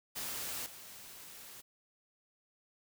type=noise with level steps; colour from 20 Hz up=white; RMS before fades=-40 / -51 dBFS; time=0.15-1.62 s; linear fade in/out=20 ms; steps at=0.66 s; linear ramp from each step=2 ms; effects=none